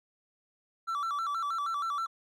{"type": "tone with vibrato", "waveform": "triangle", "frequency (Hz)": 1244.5, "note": "D#6", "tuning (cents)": 0, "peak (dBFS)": -28, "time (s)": [0.87, 2.07], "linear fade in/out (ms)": 20, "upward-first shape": "square", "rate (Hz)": 6.3, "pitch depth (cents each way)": 130, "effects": []}